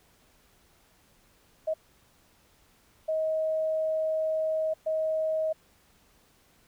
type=tone bursts at uneven times; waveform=sine; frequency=632 Hz; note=D#5; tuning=27 cents sharp; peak=-25 dBFS; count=3; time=1.67-1.74 / 3.08-4.74 / 4.86-5.53 s; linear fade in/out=10 ms; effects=pink hiss -63 dBFS RMS until 6.67 s